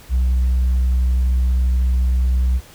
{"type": "tone with tanh clipping", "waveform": "sine", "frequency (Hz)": 63, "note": "B1", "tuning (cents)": 35, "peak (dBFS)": -14, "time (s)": [0.09, 2.61], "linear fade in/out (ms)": 50, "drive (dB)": 1, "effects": ["pink hiss -44 dBFS RMS until 2.74 s"]}